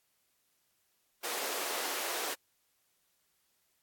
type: high-pass noise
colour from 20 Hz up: pink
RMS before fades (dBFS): -36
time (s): 1.23-2.35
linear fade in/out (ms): 20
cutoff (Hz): 390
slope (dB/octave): 24
effects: white hiss -75 dBFS RMS until 3.82 s + AAC 64 kbps